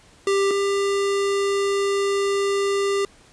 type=tone pair in turn; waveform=square; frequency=394.8 / 397.8 Hz; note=G4 / G4; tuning=+12 / +25 cents; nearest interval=unison; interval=13 cents; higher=second; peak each=-18 / -20 dBFS; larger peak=first; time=0.27-0.51 / 0.51-3.05 s; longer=second; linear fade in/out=2 ms; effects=pink hiss -52 dBFS RMS until 3.32 s + resampled to 22050 Hz